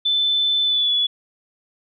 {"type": "tone with pitch glide", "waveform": "sine", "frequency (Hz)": [3520, 3416], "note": ["A7", "G#7"], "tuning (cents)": [0, 48], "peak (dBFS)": -16, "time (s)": [0.05, 1.07], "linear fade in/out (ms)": 10, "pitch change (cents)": -52, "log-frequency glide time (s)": [0.64, 0.92], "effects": []}